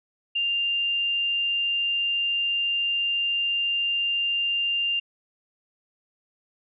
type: tone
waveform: sine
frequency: 2794 Hz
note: F7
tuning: in tune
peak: -22 dBFS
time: 0.35-5 s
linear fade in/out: 10 ms
effects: none